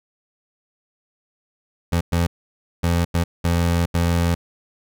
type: tone bursts at uneven times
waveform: 25% pulse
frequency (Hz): 85.5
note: F2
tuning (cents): -36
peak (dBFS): -13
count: 6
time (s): 1.92-2.01 / 2.12-2.27 / 2.83-3.05 / 3.14-3.24 / 3.44-3.86 / 3.94-4.35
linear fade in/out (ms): 10
effects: none